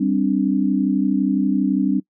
sine chord, G suspended fourth, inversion none, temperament equal, 196 / 261.6 / 293.7 Hz, G3 / C4 / D4, 0 / 0 / 0 cents, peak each -20 dBFS, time 0-2 s, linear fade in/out 10 ms, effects noise-tail reverb RT60 0.1 s tail -22 dB re dry

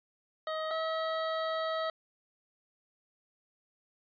25% pulse tone pair in turn, 630 / 642.5 Hz, D#5 / E5, +21 / -45 cents, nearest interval unison, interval 34 cents, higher second, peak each -29 / -27 dBFS, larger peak second, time 0.47-0.71 / 0.71-1.9 s, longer second, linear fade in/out 2 ms, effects resampled to 11025 Hz

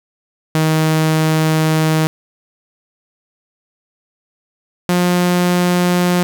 sawtooth tone pair in turn, 157.7 / 177.77 Hz, D#3 / F3, +24 / +31 cents, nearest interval major second, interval 207 cents, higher second, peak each -8 dBFS, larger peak neither, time 0.55-2.07 / 4.89-6.23 s, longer first, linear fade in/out 0 ms, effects 7-bit

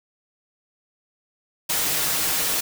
white noise with comb filter, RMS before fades -23 dBFS, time 1.69-2.61 s, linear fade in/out 10 ms, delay 6.4 ms, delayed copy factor +0.5, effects none

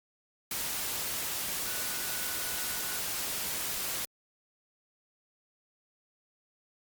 sine tone in noise, 1474 Hz, F#6, 7 cents flat, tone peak -45 dBFS, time 1.66-2.98 s, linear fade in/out 2 ms, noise white, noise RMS -34 dBFS, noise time 0.51-4.05 s, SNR -14 dB, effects Opus 48 kbps

